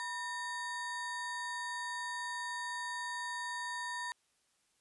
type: ring-modulated tone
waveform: square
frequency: 1396.9 Hz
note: F6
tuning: in tune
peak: -35 dBFS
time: 0-4.12 s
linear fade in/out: 0 ms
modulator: 422 Hz
effects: white hiss -75 dBFS RMS until 4.8 s + resampled to 24000 Hz